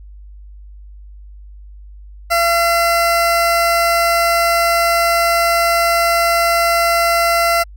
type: tone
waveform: 20% pulse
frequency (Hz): 680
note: F5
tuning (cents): -46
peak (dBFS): -7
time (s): 2.3-7.64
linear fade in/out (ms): 20
effects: added 50 Hz sine -34 dBFS peak until 7.76 s